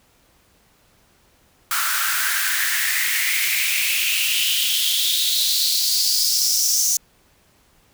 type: noise with high-pass filter sweep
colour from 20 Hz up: white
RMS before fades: -20 dBFS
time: 1.71-6.97 s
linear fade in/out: 2 ms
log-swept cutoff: 1300 to 6100 Hz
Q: 5.4
effects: pink hiss -58 dBFS RMS until 7.93 s